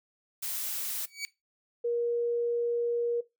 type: noise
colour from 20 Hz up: blue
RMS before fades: -34 dBFS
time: 0.42-1.06 s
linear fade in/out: 10 ms
type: tone with exponential growth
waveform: 20% pulse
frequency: 2268 Hz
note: C#7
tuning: 39 cents sharp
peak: -25 dBFS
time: 1.05-1.25 s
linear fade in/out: 0 ms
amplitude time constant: 42 ms
type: tone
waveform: sine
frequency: 473.8 Hz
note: A#4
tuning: 28 cents sharp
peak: -26 dBFS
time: 1.84-3.21 s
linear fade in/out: 10 ms
effects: noise-tail reverb RT60 0.2 s tail -18 dB re dry